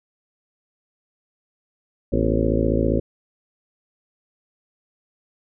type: harmonic tone with a mistuned harmonic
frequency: 55 Hz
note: A1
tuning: in tune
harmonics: 1 / 2 / 3 / 4 / 5 / 6 / 7 / 8 / 9 / 10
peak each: -24 / -26 / -28 / -25 / -27 / -26 / -27 / -29 / -28 / -27 dBFS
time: 2.12-3 s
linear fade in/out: 10 ms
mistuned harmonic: 4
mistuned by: +150 cents
effects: none